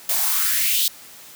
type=noise with high-pass filter sweep; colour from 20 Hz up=blue; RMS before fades=-20 dBFS; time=0.09-0.88 s; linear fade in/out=2 ms; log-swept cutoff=600 to 3800 Hz; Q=3.7; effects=white hiss -43 dBFS RMS until 1.35 s + high-pass 80 Hz 12 dB/octave